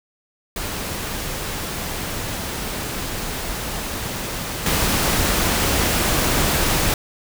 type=noise with level steps; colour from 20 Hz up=pink; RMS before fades=-27 / -19 dBFS; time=0.56-6.94 s; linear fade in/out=2 ms; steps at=4.66 s; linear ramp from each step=2 ms; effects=none